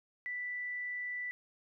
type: tone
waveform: sine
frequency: 1975.5 Hz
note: B6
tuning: in tune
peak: -36 dBFS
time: 0.26-1.31 s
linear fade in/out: 0 ms
effects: 13-bit